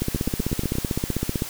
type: two click trains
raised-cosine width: 3 ms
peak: -10 / -14 dBFS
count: 23 / 6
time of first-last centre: 0.02-1.421 / 0.16-0.754 s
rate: 15.7 / 8.42 Hz
effects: white hiss -35 dBFS RMS until 1.49 s